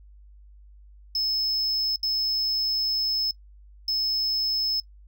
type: tone bursts at uneven times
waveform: triangle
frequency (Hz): 5210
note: E8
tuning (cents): -21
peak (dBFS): -22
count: 3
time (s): 1.15-1.96 / 2.03-3.31 / 3.88-4.8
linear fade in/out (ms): 2
effects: noise-tail reverb RT60 0.1 s tail -20 dB re dry + added 50 Hz sine -47 dBFS peak until 5.07 s